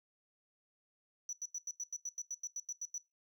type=tone bursts; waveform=sine; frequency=5920 Hz; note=F#8; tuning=in tune; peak=-35 dBFS; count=14; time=1.29-2.98 s; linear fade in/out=2 ms; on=39 ms; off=88 ms; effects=noise-tail reverb RT60 0.2 s tail -19 dB re dry + tanh soft clip ceiling -36 dBFS